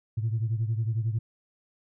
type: beating tone pair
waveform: sine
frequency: 110 / 121 Hz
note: A2 / B2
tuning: 0 / -35 cents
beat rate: 11 Hz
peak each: -25 / -30 dBFS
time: 0.17-1.19 s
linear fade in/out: 10 ms
effects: tanh soft clip ceiling -20 dBFS